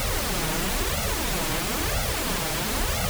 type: noise with flanger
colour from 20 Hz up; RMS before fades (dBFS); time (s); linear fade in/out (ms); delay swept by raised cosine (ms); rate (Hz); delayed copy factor
pink; -26; 0-3.09; 0; 1.4 to 6.4; 1; +1
effects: none